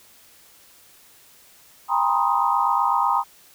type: tone cluster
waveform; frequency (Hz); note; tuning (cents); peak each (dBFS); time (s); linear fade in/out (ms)
sine; 803 / 921 / 969 / 1049 / 1247; G5 / A#5 / B5 / C6 / D#6; +41 / -21 / -33 / +4 / +3; -24; 1.88-3.24; 50
effects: white hiss -52 dBFS RMS until 3.54 s